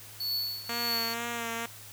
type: tone with tremolo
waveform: square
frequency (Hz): 4435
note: C#8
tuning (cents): 0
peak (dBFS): -28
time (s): 0.2-1.14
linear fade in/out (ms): 5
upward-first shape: triangle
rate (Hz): 1.7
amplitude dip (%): 85
type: tone with vibrato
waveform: 5% pulse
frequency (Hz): 233.1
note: A#3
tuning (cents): 0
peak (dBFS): -21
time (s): 0.69-1.66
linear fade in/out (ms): 2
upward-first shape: sine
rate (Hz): 2.1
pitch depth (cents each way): 28
effects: added 105 Hz sine -53 dBFS peak until 1.92 s + white hiss -48 dBFS RMS until 1.92 s